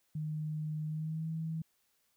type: tone with pitch glide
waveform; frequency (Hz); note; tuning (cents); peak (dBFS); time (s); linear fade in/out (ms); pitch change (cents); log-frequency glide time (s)
sine; 153.9 to 160.99; D#3 to E3; -19 to -41; -34; 0.15-1.62; 5; +78; 0.86-1.28
effects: white hiss -75 dBFS RMS until 2.16 s